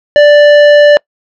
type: tone with tanh clipping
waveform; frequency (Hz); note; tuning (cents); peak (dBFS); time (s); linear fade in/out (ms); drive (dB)
sine; 587.3; D5; 0; -3; 0.16-0.97; 0; 15
effects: noise-tail reverb RT60 0.1 s tail -26 dB re dry + low-pass 4000 Hz 12 dB/octave